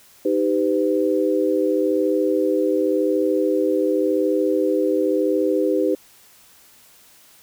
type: chord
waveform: sine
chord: Eb augmented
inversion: none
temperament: equal with one note detuned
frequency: 311.1 / 392 / 505.7 Hz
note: Eb4 / G4 / B4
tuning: 0 / 0 / +41 cents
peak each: -21 dBFS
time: 0.25-5.95 s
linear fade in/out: 5 ms
effects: white hiss -51 dBFS RMS until 7.42 s